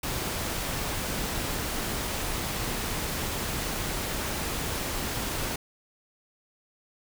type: noise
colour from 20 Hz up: pink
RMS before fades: -31 dBFS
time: 0.03-5.56 s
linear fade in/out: 5 ms
effects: none